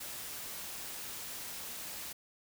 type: noise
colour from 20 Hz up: white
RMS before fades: -43 dBFS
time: 0-2.13 s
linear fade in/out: 10 ms
effects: none